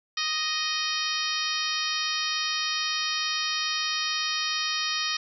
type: harmonic tone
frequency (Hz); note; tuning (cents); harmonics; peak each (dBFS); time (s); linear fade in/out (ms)
622.3; D#5; 0; 2 / 3 / 4 / 5 / 6 / 7 / 8 / 9; -34 / -34 / -34 / -34 / -34 / -34 / -34 / -34; 0.17-5.17; 5
effects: none